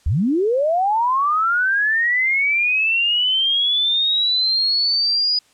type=linear sweep; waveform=sine; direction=up; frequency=57.1 to 4954 Hz; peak=-15 dBFS; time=0.06-5.39 s; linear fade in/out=5 ms; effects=white hiss -56 dBFS RMS until 5.53 s + low-pass 8000 Hz 12 dB/octave